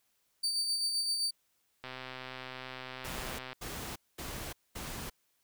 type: tone with tremolo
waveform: 35% pulse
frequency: 4608 Hz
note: D8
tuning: 34 cents flat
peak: -27 dBFS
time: 0.43-1.31 s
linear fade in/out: 10 ms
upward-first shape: sine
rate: 7.7 Hz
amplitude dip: 40%
type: click train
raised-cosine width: 0.3 ms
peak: -26 dBFS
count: 219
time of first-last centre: 1.84-3.53 s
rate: 129 Hz
type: noise bursts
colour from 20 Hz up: pink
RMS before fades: -41 dBFS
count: 4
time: 3.04-5.1 s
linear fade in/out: 10 ms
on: 350 ms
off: 220 ms
effects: white hiss -75 dBFS RMS until 5.43 s